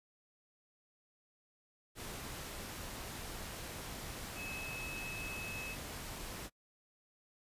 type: tone in noise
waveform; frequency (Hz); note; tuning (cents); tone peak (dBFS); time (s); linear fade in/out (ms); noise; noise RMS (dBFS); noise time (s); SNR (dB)
sine; 2584; E7; -35; -43; 4.35-5.77; 50; pink; -45; 1.95-6.5; -1
effects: noise-tail reverb RT60 0.1 s tail -25 dB re dry + resampled to 32000 Hz